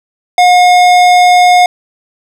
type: tone with tanh clipping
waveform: sine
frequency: 719 Hz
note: F#5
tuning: 50 cents flat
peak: -5 dBFS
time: 0.38-1.66 s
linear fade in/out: 2 ms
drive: 18 dB
effects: none